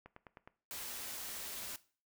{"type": "click train", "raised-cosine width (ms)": 0.5, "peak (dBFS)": -36, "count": 5, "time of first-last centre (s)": [0.06, 0.475], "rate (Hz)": 9.63}
{"type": "band-stop noise", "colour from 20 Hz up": "white", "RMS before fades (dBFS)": -44, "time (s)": [0.71, 1.76], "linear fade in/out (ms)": 0, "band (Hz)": [110, 180], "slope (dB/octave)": 96}
{"effects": ["noise-tail reverb RT60 0.4 s tail -18 dB re dry"]}